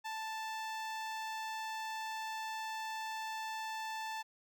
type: tone with notch filter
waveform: sawtooth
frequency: 881 Hz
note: A5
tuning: 2 cents sharp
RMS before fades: -41 dBFS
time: 0.04-4.23 s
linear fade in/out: 20 ms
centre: 11000 Hz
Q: 0.82
effects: none